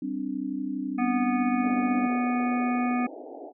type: chord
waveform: sine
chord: G suspended fourth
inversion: none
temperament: equal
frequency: 196 / 261.6 / 293.7 Hz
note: G3 / C4 / D4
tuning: 0 / 0 / 0 cents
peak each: -36 / -31 / -32 dBFS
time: 0.02-2.07 s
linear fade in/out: 5 ms
type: harmonic tone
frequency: 245.7 Hz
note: B3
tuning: 9 cents flat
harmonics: 1 / 3 / 5 / 7 / 9 / 10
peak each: -24 / -31 / -34 / -42 / -39 / -40 dBFS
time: 0.98-3.07 s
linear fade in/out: 10 ms
type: band-pass noise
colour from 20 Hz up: pink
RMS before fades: -41 dBFS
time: 1.61-3.53 s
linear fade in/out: 50 ms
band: 270 to 820 Hz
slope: 96 dB/octave
effects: none